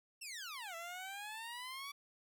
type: exponential two-way sweep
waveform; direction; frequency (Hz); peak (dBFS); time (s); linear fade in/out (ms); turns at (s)
15% pulse; down then up; 2800 to 659.3 to 1150; -38; 0.21-1.92; 10; 0.75
effects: none